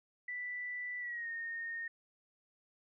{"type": "tone with pitch glide", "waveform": "sine", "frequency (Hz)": [1975.5, 1843.2], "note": ["B6", "A#6"], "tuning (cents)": [0, -20], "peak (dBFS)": -38, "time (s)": [0.28, 1.88], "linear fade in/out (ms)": 5, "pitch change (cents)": -120, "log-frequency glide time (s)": [0.99, 1.29], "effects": []}